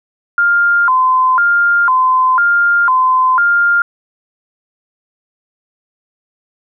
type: tone with vibrato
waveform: sine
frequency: 1200 Hz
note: D6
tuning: 37 cents sharp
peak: -8 dBFS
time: 0.38-3.82 s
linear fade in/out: 2 ms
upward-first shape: square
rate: 1 Hz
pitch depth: 270 cents each way
effects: none